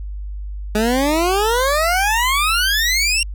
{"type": "exponential sweep", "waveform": "20% pulse", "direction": "up", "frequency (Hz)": [207.7, 2805], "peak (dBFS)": -10, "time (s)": [0.75, 3.23], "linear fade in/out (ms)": 2, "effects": ["added 50 Hz sine -25 dBFS peak until 3.34 s"]}